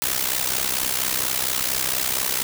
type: noise with amplitude modulation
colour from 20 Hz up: white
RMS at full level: -20 dBFS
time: 0.02-2.43 s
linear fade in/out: 0 ms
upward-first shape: sine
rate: 64.3 Hz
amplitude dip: 80%
effects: none